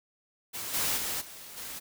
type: noise with level steps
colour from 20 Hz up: white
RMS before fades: -37 / -29 / -33 / -46 / -40 dBFS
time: 0.53-1.8 s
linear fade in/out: 20 ms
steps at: 0.73 / 0.96 / 1.2 / 1.56 s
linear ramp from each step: 20 ms
effects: none